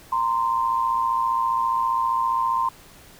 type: tone pair together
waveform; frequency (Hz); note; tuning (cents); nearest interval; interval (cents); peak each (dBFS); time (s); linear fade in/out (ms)
sine; 927 / 1042; A#5 / C6; -10 / -7; major second; 203; -24 / -21; 0.12-2.69; 5
effects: pink hiss -48 dBFS RMS until 3.19 s